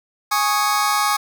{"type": "chord", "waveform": "sawtooth", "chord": "Ab suspended fourth", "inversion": "none", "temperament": "just", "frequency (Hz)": [830.6, 1107.5, 1245.9], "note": ["Ab5", "Db6", "Eb6"], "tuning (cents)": [0, -2, 2], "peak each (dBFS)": -17, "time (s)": [0.31, 1.17], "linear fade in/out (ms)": 10, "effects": []}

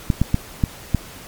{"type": "clicks", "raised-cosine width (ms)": 5, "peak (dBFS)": -3, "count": 5, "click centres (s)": [0.102, 0.216, 0.344, 0.638, 0.947], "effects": ["pink hiss -39 dBFS RMS until 1.27 s", "MP3 96 kbps"]}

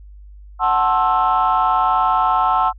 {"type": "chord", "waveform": "sine", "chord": "F# half-diminished seventh", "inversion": "none", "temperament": "equal with one note detuned", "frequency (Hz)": [740, 880, 1061.7, 1318.5], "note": ["F#5", "A5", "C6", "E6"], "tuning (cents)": [0, 0, 25, 0], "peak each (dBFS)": -18, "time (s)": [0.59, 2.73], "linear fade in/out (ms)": 50, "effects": ["tanh soft clip ceiling -7 dBFS", "added 50 Hz sine -37 dBFS peak until 2.78 s"]}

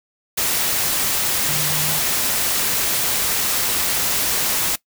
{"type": "tone in noise", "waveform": "sine", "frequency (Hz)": 151, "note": "D3", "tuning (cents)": 48, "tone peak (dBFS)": -28, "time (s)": [1.48, 1.99], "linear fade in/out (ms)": 10, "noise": "white", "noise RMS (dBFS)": -20, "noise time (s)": [0.37, 4.76], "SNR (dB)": -11, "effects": ["noise-tail reverb RT60 0.1 s tail -20 dB re dry"]}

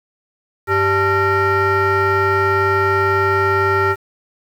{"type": "tone with frequency modulation", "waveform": "sine", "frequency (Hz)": 880, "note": "A5", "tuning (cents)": 0, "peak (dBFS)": -11, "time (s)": [0.67, 3.96], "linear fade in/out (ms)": 50, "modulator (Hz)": 489, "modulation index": 1.8, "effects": ["tanh soft clip ceiling -10 dBFS", "7-bit"]}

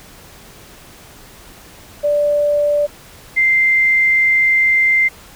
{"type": "tone pair in turn", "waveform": "sine", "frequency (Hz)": [586, 2088], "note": ["D5", "C7"], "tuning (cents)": [-4, -4], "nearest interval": "octave + minor seventh", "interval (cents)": 2200, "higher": "second", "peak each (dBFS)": [-12, -10], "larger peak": "second", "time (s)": [[2.03, 2.87], [3.36, 5.09]], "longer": "second", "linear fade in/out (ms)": 20, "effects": ["pink hiss -41 dBFS RMS until 5.35 s"]}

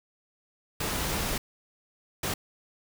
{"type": "noise bursts at uneven times", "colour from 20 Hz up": "pink", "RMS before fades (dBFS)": -30, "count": 2, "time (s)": [[0.8, 1.38], [2.23, 2.34]], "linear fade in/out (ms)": 5, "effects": []}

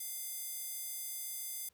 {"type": "tone with high-pass filter", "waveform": "square", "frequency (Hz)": 698.5, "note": "F5", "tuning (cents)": 0, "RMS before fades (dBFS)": -42, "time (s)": [0, 1.69], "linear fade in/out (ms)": 5, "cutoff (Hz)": 9500, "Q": 0.85, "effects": ["pink hiss -73 dBFS RMS until 1.73 s", "high-pass 60 Hz 12 dB/octave"]}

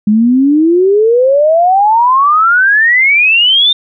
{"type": "exponential sweep", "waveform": "sine", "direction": "up", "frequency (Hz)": [205.2, 3658], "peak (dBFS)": -5, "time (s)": [0.07, 3.73], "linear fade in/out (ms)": 5, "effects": []}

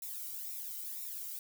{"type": "noise with flanger", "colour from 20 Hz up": "violet", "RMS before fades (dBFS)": -42, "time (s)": [0.02, 1.39], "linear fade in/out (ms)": 2, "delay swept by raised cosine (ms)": [0.63, 1.18], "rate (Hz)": 2, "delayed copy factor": -0.8, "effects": []}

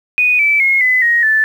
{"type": "tone with pitch steps", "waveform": "sine", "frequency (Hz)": [2480, 2314, 2159, 2014, 1879.5, 1753.6], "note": ["D#7", "D7", "C#7", "B6", "A#6", "A6"], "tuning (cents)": [-6, -26, -46, 33, 14, -6], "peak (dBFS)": -9, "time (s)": [0.18, 1.44], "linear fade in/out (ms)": 0, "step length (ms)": 210, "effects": ["7-bit"]}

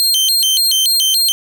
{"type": "tone with vibrato", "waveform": "sawtooth", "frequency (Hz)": 3617, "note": "A7", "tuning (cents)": 47, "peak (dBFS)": -8, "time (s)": [0, 1.32], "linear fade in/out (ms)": 0, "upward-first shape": "square", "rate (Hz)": 3.5, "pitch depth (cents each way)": 260, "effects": []}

